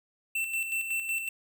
square tone with tremolo, 2683 Hz, E7, 30 cents sharp, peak -28 dBFS, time 0.35-1.29 s, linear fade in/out 5 ms, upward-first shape square, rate 5.4 Hz, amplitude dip 50%, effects none

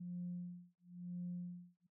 sine tone with tremolo, 176.8 Hz, F3, 22 cents sharp, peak -39 dBFS, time 0-1.87 s, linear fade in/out 10 ms, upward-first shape sine, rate 0.98 Hz, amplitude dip 100%, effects noise-tail reverb RT60 0.1 s tail -17 dB re dry + tanh soft clip ceiling -36 dBFS

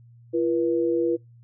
sine tone pair together, 341 / 483.1 Hz, F4 / B4, -41 / -38 cents, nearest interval tritone, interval 603 cents, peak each -22 / -24 dBFS, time 0.33-1.17 s, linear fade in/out 20 ms, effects noise-tail reverb RT60 0.2 s tail -26 dB re dry + added 118 Hz sine -48 dBFS peak until 1.43 s

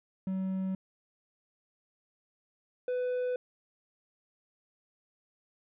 triangle tone pair in turn, 189.4 / 499 Hz, F#3 / B4, +41 / +18 cents, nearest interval octave + perfect fourth, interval 1677 cents, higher second, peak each -28 / -27 dBFS, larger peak second, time 0.27-0.75 / 2.88-3.36 s, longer neither, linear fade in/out 2 ms, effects resampled to 8000 Hz

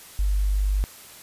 sine tone, 49.65 Hz, G1, 23 cents sharp, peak -19 dBFS, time 0.19-0.84 s, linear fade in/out 0 ms, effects white hiss -45 dBFS RMS until 1.22 s + resampled to 32000 Hz

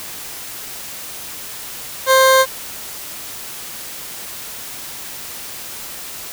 20% pulse tone, 527 Hz, C5, 12 cents sharp, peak -4 dBFS, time 2.06-2.46 s, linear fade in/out 50 ms, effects white hiss -31 dBFS RMS until 6.32 s

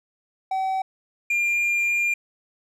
triangle tone pair in turn, 763 / 2399 Hz, G5 / D7, -47 / +36 cents, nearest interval octave + minor sixth, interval 1983 cents, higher second, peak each -20 / -18 dBFS, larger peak second, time 0.51-0.82 / 1.3-2.14 s, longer second, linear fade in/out 5 ms, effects resampled to 32000 Hz

